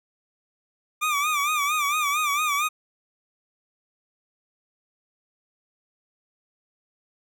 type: tone with vibrato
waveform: 25% pulse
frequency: 1187 Hz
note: D6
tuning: 18 cents sharp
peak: -18 dBFS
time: 1.01-2.69 s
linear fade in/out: 20 ms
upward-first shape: sine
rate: 4.4 Hz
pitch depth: 89 cents each way
effects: none